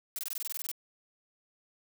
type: noise bursts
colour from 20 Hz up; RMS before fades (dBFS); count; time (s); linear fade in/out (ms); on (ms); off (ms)
blue; -36; 12; 0.16-0.715; 0; 27; 21
effects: none